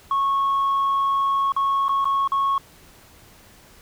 sine tone with dropouts, 1100 Hz, C#6, 14 cents flat, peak -16 dBFS, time 0.11-2.58 s, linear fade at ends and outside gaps 2 ms, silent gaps 1.521-1.564 / 1.883-1.892 / 2.045-2.054 / 2.276-2.319 s, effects tanh soft clip ceiling -16 dBFS + pink hiss -50 dBFS RMS until 3.81 s

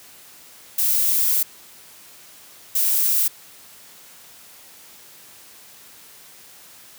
violet noise bursts at uneven times, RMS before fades -19 dBFS, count 2, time 0.78-1.43 / 2.75-3.28 s, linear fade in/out 5 ms, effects white hiss -46 dBFS RMS until 6.98 s + high-pass 80 Hz 12 dB/octave

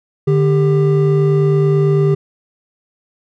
triangle tone pair together, 148.56 / 396.6 Hz, D3 / G4, +20 / +20 cents, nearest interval octave + perfect fourth, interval 1700 cents, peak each -10 / -12 dBFS, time 0.27-2.15 s, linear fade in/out 10 ms, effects none

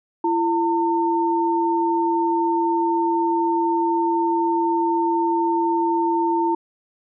sine tone pair together, 337.4 / 906 Hz, E4 / A#5, +40 / -50 cents, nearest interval octave + perfect fourth, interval 1710 cents, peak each -20 dBFS, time 0.24-6.55 s, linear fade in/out 5 ms, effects none

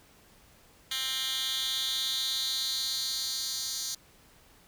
10% pulse tone with high-pass filter sweep, 263.5 Hz, C4, 12 cents sharp, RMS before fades -32 dBFS, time 0.91-3.95 s, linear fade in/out 5 ms, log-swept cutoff 2900 to 5200 Hz, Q 3.8, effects pink hiss -59 dBFS RMS until 4.67 s

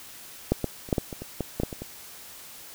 clicks, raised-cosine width 2 ms, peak -7 / -12 / -27 / -8 / -10 / -21 / -22 / -14 / -13 / -11 / -21 / -21 dBFS, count 12, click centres 0.52 / 0.643 / 0.889 / 0.928 / 0.982 / 1.128 / 1.22 / 1.407 / 1.6 / 1.634 / 1.728 / 1.82 s, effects white hiss -45 dBFS RMS until 2.74 s

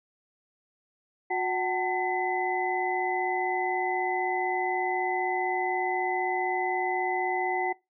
sine tone cluster, 362.7 / 754 / 889 / 2016 Hz, F#4 / F#5 / A5 / B6, -34 / +32 / +18 / +35 cents, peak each -31 / -29 / -34 / -32 dBFS, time 1.3-7.73 s, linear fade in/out 10 ms, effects noise-tail reverb RT60 0.2 s tail -20 dB re dry

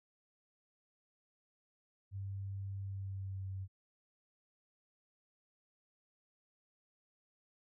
sine tone with pitch glide, 98 to 95.65 Hz, G2 to G2, 0 to -42 cents, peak -39 dBFS, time 2.11-3.68 s, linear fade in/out 50 ms, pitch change -42 cents, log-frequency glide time 2.81-3.48 s, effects none

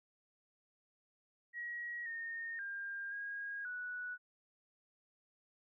sine tone with pitch steps, 1905 / 1837 / 1602 / 1635 / 1475 Hz, A#6 / A#6 / G6 / G#6 / F#6, +37 / -26 / +37 / -28 / -6 cents, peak -40 dBFS, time 1.53-4.18 s, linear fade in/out 50 ms, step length 530 ms, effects none

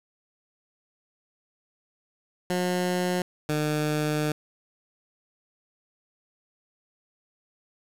15% pulse tone pair in turn, 180 / 151.36 Hz, F#3 / D#3, -47 / -47 cents, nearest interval minor third, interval 300 cents, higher first, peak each -18 dBFS, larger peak neither, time 2.5-3.22 / 3.49-4.32 s, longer second, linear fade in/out 2 ms, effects resampled to 32000 Hz + 8-bit

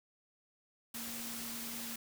sine tone in noise, 232.4 Hz, A#3, 5 cents flat, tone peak -47 dBFS, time 0.94-1.96 s, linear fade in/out 5 ms, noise white, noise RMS -43 dBFS, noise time 0.94-1.96 s, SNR -7 dB, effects none

